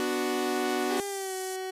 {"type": "chord", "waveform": "sawtooth", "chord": "B minor", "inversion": "none", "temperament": "equal", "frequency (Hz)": [246.9, 293.7, 370], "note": ["B3", "D4", "F#4"], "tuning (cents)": [0, 0, 0], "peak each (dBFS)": [-29, -29, -25], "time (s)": [0, 1], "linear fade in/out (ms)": 0}
{"type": "tone with pitch glide", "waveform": "30% pulse", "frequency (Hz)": [400.5, 375.8], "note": ["G4", "F#4"], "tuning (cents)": [37, 27], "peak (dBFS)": -30, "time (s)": [0.9, 1.71], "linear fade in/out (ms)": 10, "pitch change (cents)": -110, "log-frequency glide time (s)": [1.07, 1.34]}
{"type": "band-pass noise", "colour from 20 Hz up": "white", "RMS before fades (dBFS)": -42, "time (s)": [0.97, 1.56], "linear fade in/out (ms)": 0, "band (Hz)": [5400, 10000], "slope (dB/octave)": 24}
{"effects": ["resampled to 32000 Hz"]}